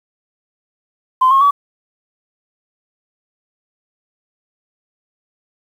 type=tone with pitch steps; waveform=sine; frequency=1033 / 1082 / 1139 Hz; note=C6 / C#6 / C#6; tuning=-22 / -42 / +47 cents; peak=-7 dBFS; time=1.21-1.51 s; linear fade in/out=10 ms; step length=100 ms; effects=tanh soft clip ceiling -3 dBFS + 7-bit